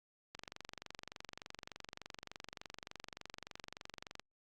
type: click train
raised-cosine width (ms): 0.2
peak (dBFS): -28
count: 91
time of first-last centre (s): 0.35-4.196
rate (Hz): 23.4
effects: Opus 48 kbps